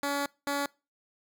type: tone pair in turn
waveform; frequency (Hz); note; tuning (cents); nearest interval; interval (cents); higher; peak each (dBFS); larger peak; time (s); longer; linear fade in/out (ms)
10% pulse; 283.4 / 283.4; C#4 / C#4; +38 / +38; unison; 0; neither; -20; neither; 0.03-0.26 / 0.47-0.66; first; 2
effects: noise-tail reverb RT60 0.3 s tail -25 dB re dry